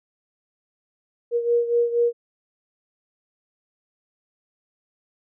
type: beating tone pair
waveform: sine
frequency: 472.6 / 476.8 Hz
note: A#4 / A#4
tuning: +24 / +39 cents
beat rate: 4.2 Hz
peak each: -19 / -24 dBFS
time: 1.31-2.13 s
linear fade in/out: 50 ms
effects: none